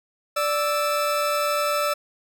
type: tone pair together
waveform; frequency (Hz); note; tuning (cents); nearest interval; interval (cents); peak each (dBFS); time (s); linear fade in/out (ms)
40% pulse; 587.3 / 1318.4; D5 / E6; 0 / 0; octave + major second; 1400; -23; 0.36-1.94; 10
effects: none

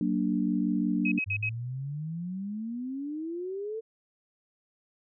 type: chord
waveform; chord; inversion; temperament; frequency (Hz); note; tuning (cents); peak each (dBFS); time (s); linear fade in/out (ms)
sine; Gb augmented; none; equal with one note detuned; 187.69 / 233.1 / 293.7; Gb3 / Bb3 / D4; +25 / 0 / 0; -29; 0.01-1.19; 2
type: tone bursts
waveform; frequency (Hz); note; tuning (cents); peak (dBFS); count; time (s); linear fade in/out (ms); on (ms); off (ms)
sine; 2547; D#7; +40; -27; 4; 1.05-1.493; 5; 68; 57
type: exponential sweep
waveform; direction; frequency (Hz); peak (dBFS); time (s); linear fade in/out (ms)
sine; up; 97 to 453.3; -32; 1.26-3.81; 20
effects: none

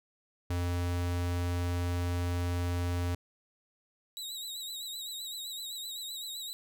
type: tone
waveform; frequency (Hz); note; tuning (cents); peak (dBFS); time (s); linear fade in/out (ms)
square; 87.9; F2; +12; -30; 0.5-3.15; 5
type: tone with vibrato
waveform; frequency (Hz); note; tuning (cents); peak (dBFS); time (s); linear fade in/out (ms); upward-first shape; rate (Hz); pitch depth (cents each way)
sawtooth; 3859; B7; -41; -35; 4.17-6.53; 0; triangle; 7.8; 84
effects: none

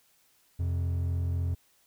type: tone pair together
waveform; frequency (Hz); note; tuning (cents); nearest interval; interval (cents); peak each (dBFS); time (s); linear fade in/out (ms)
triangle; 87.11 / 130.7; F2 / C3; -4 / -1; perfect fifth; 703; -25 / -35; 0.59-1.55; 10
effects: white hiss -66 dBFS RMS until 1.86 s

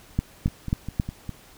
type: two click trains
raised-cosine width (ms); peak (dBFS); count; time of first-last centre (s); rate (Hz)
5; -18 / -9; 5 / 4; 0.48-1.293 / 0.19-0.999; 4.92 / 3.71
effects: pink hiss -51 dBFS RMS until 1.57 s

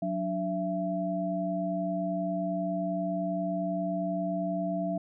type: tone cluster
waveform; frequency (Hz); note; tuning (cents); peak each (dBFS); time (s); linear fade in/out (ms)
sine; 182.6 / 292.6 / 670; F#3 / D4 / E5; -23 / -6 / +28; -32 / -35 / -31; 0.02-4.98; 5
effects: none

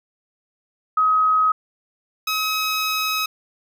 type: tone pair in turn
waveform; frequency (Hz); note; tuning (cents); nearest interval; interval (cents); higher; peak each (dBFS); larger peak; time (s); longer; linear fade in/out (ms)
sine / 15% pulse; 1267 / 1274.1; D#6 / D#6; +31 / +41; unison; 10; second; -14; neither; 0.97-1.52 / 2.27-3.26; second; 5
effects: none

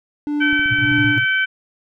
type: tone with tremolo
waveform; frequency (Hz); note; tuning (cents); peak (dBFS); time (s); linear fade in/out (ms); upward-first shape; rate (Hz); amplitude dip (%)
triangle; 294.3; D4; +4; -15; 0.27-1.18; 0; sine; 1.7; 75
type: harmonic tone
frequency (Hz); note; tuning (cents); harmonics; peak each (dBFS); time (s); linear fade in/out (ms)
767; G5; -38; 2 / 3 / 4; -16 / -22 / -26; 0.4-1.46; 20
type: click train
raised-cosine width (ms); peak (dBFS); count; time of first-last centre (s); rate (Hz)
5; -23; 9; 0.53-1.046; 15.5
type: band-pass noise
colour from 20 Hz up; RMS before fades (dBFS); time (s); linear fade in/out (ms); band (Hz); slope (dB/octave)
pink; -25; 0.69-1.25; 5; 110 to 130; 96
effects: none

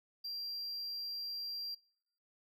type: tone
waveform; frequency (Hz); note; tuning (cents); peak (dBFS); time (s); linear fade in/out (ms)
triangle; 4742; D8; +16; -38; 0.24-1.75; 10
effects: noise-tail reverb RT60 0.8 s tail -26 dB re dry

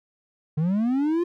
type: linear sweep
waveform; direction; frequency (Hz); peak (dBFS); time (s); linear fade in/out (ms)
triangle; up; 146.83 to 355.1; -18; 0.57-1.24; 10
effects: none

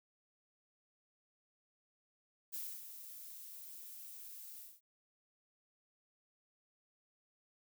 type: noise with ADSR envelope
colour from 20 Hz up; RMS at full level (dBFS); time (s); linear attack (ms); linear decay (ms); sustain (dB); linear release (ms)
violet; -42; 2.52-4.81; 23; 280; -9; 210
effects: none

